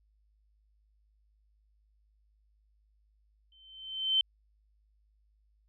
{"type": "tone with exponential growth", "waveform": "sine", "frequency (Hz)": 3089, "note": "G7", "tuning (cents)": -26, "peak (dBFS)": -21, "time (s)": [3.52, 4.21], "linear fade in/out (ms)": 2, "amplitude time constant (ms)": 150, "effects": ["added 52 Hz sine -66 dBFS peak until 5.68 s"]}